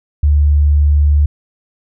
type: tone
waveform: sine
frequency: 73.3 Hz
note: D2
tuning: 3 cents flat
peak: -7 dBFS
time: 0.23-1.26 s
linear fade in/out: 5 ms
effects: none